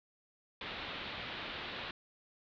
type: low-pass noise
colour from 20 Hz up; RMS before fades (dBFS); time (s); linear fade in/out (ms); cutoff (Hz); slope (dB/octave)
white; -43; 0.61-1.91; 2; 3900; 48
effects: none